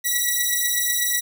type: beating tone pair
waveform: 5% pulse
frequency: 1937 / 1945.1 Hz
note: B6 / B6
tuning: -34 / -27 cents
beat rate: 8.1 Hz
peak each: -12 dBFS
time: 0.04-1.21 s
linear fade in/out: 20 ms
effects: none